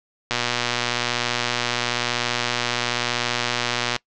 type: click train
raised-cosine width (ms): 0.2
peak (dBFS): -4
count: 443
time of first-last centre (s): 0.31-3.963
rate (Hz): 121
effects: noise-tail reverb RT60 0.1 s tail -22 dB re dry + low-pass 7000 Hz 12 dB/octave